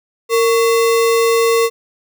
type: tone with sample-and-hold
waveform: sine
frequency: 460 Hz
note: A#4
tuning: 23 cents flat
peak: -10 dBFS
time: 0.29-1.7 s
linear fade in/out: 50 ms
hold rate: 1575 Hz
effects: none